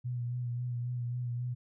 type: tone with vibrato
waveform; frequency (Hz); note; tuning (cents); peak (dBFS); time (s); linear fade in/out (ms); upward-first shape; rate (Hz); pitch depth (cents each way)
sine; 122; B2; -21; -32; 0.04-1.55; 20; sine; 3.7; 30
effects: none